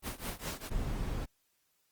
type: noise with tremolo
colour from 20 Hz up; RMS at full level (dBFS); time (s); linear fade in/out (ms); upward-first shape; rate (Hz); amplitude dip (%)
pink; -36; 0.02-0.7; 50; triangle; 4.8; 95
type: noise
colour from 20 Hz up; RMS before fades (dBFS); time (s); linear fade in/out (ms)
brown; -34; 0.7-1.26; 20
effects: white hiss -75 dBFS RMS until 1.91 s + Opus 24 kbps